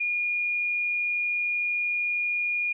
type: tone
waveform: sine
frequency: 2431 Hz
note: D#7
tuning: 41 cents flat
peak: -24 dBFS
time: 0-2.73 s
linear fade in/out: 10 ms
effects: none